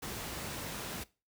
pink noise, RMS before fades -40 dBFS, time 0.02-1.04 s, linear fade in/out 10 ms, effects noise-tail reverb RT60 0.3 s tail -20 dB re dry + high-pass 60 Hz 12 dB/octave

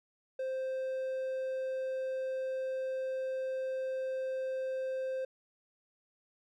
triangle tone, 523.3 Hz, C5, in tune, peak -31 dBFS, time 0.39-5.25 s, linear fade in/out 5 ms, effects none

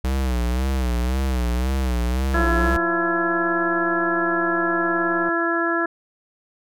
square tone with vibrato, 63.1 Hz, B1, 38 cents sharp, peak -20 dBFS, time 0.04-2.77 s, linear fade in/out 5 ms, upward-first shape sine, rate 1.9 Hz, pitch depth 100 cents each way
click train, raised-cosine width 1 ms, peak -20 dBFS, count 526, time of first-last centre 2.34-5.289 s, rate 178 Hz
harmonic tone, 336.6 Hz, E4, 36 cents sharp, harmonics 1 / 2 / 3 / 4 / 5, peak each -23 / -27 / -30 / -25 / -24 dBFS, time 2.34-5.86 s, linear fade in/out 5 ms
effects none

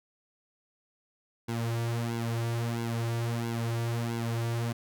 sawtooth tone with flanger, 116.54 Hz, A#2, in tune, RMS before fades -31 dBFS, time 1.48-4.73 s, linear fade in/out 10 ms, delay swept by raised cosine 1.6 to 4.8 ms, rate 1.5 Hz, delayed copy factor -0.8, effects none

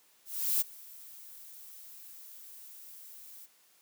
violet noise with ADSR envelope, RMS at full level -27 dBFS, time 0.25-3.47 s, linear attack 360 ms, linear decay 17 ms, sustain -23 dB, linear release 29 ms, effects white hiss -65 dBFS RMS until 3.81 s + high-pass 200 Hz 12 dB/octave

